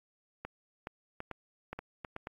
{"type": "clicks", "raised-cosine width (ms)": 0.5, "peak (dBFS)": -24, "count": 9, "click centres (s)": [0.45, 0.871, 1.204, 1.313, 1.73, 1.79, 2.048, 2.164, 2.271], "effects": ["AAC 64 kbps"]}